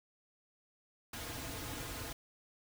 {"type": "noise with comb filter", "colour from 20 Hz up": "pink", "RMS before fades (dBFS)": -43, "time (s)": [1.13, 2.13], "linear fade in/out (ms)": 5, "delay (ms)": 5.2, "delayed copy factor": -0.85, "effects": []}